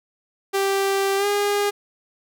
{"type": "tone with pitch glide", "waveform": "sawtooth", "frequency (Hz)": [392, 408.2], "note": ["G4", "G#4"], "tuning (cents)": [0, -30], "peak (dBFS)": -15, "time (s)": [0.53, 1.71], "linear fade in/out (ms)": 20, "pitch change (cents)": 70, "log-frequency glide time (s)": [1.17, 1.26], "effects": []}